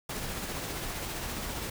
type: noise with tremolo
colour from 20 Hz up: pink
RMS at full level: -35 dBFS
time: 0.09-1.7 s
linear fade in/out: 5 ms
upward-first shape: sine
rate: 15 Hz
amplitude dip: 25%
effects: none